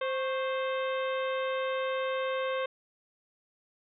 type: harmonic tone with a mistuned harmonic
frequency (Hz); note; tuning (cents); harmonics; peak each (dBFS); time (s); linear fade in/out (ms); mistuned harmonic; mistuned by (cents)
523.3; C5; 0; 1 / 2 / 3 / 4 / 5 / 6 / 7; -30 / -36 / -40 / -42 / -44 / -46 / -47; 0.01-2.66; 5; 2; +77
effects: none